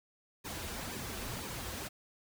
pink noise with flanger, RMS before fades -41 dBFS, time 0.44-1.89 s, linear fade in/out 20 ms, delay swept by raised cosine 1.4 to 7.2 ms, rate 2 Hz, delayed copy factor -0.85, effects none

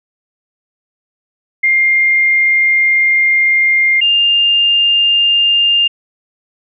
sine tone pair in turn, 2113 / 2806 Hz, C7 / F7, +16 / +8 cents, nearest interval perfect fourth, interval 492 cents, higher second, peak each -8 dBFS, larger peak neither, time 1.63-4.01 / 4.01-5.88 s, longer first, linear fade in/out 10 ms, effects none

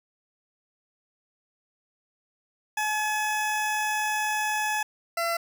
20% pulse tone pair in turn, 852 / 676.2 Hz, G#5 / E5, +44 / +44 cents, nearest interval major third, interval 400 cents, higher first, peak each -20 dBFS, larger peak neither, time 2.77-4.83 / 5.17-5.37 s, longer first, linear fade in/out 5 ms, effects none

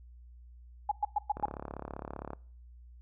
sine tone bursts, 831 Hz, G#5, 1 cent sharp, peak -25 dBFS, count 5, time 0.89-1.455 s, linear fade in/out 5 ms, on 25 ms, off 110 ms
click train, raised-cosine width 1 ms, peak -25 dBFS, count 35, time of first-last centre 1.37-2.333 s, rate 35.3 Hz
effects noise-tail reverb RT60 0.5 s tail -23 dB re dry + added 60 Hz sine -50 dBFS peak until 3.01 s

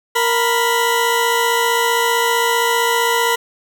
20% pulse tone pair together, 466.2 / 987.8 Hz, A#4 / B5, 0 / 0 cents, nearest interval octave + minor second, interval 1300 cents, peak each -12 dBFS, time 0.15-3.36 s, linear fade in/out 10 ms, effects 8-bit

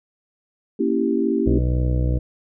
sine chord, A# diminished seventh, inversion none, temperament equal, 233.1 / 277.2 / 329.6 / 392 Hz, A#3 / C#4 / E4 / G4, 0 / 0 / 0 / 0 cents, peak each -23 dBFS, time 0.79-1.59 s, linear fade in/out 10 ms
harmonic tone, 61.74 Hz, B1, in tune, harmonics 1 / 2 / 3 / 4 / 5 / 6 / 7 / 8 / 9 / 10, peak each -19 / -22 / -32 / -39 / -30 / -41 / -42 / -33 / -43 / -40 dBFS, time 1.46-2.19 s, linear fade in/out 10 ms
effects none

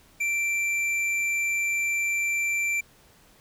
triangle tone with hard clipping, 2349 Hz, D7, in tune, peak -25 dBFS, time 0.2-2.81 s, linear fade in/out 10 ms, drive 11 dB, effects pink hiss -57 dBFS RMS until 3.4 s

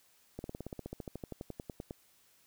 slowing click train, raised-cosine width 2 ms, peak -27 dBFS, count 21, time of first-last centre 0.39-1.909 s, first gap 51 ms, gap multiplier 1.04, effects white hiss -67 dBFS RMS until 2.46 s

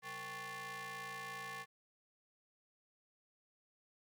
sawtooth ring-modulated tone, 324.1 Hz, E4, 29 cents flat, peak -37 dBFS, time 0.02-1.66 s, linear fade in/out 50 ms, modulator 1430 Hz, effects Opus 48 kbps

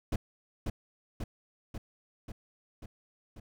brown noise with echo, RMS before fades -29 dBFS, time 0.12-0.16 s, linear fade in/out 5 ms, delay 540 ms, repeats 6, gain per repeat -3 dB, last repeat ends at 3.4 s, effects none

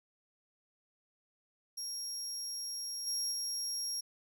30% pulse tone with level steps, 5590 Hz, F8, 1 cent sharp, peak -34 / -29 / -31 dBFS, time 1.77-4.01 s, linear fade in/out 10 ms, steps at 3.06 / 3.31 s, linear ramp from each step 20 ms, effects none

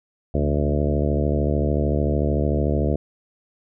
harmonic tone with a mistuned harmonic, 73.42 Hz, D2, in tune, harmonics 1 / 2 / 3 / 4 / 5 / 6 / 7 / 8 / 9, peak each -22 / -25 / -27 / -28 / -29 / -30 / -30 / -31 / -32 dBFS, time 0.34-2.96 s, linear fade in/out 5 ms, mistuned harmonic 2, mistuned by -51 cents, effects none

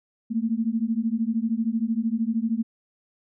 sine beating tone pair, 220 / 233 Hz, A3 / A#3, 0 / -1 cents, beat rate 13 Hz, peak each -25 dBFS, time 0.3-2.63 s, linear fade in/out 20 ms, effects none

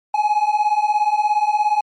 triangle beating tone pair, 830.6 / 847.6 Hz, G#5 / G#5, 0 / +35 cents, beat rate 17 Hz, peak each -17 / -15 dBFS, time 0.14-1.81 s, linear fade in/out 5 ms, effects MP3 48 kbps

